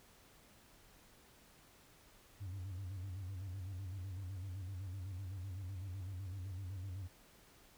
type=tone with vibrato; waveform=sine; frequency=94.1 Hz; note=F#2; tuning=30 cents sharp; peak=-39 dBFS; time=2.4-7.08 s; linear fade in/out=20 ms; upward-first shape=square; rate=7.9 Hz; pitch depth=84 cents each way; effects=tanh soft clip ceiling -41 dBFS + pink hiss -64 dBFS RMS until 7.77 s